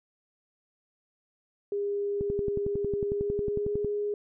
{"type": "tone with pitch glide", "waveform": "sine", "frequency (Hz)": [405.4, 413.4], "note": ["G#4", "G#4"], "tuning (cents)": [-42, -8], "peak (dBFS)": -27, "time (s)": [1.72, 4.14], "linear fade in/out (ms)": 2, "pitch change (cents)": 34, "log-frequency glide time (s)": [3.02, 3.7]}
{"type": "click train", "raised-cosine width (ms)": 3, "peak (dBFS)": -20, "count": 19, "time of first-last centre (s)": [2.21, 3.846], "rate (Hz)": 11}
{"effects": []}